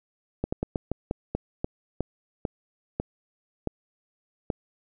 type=slowing click train; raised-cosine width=2 ms; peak=-13 dBFS; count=13; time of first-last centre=0.44-4.502 s; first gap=85 ms; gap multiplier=1.23; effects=none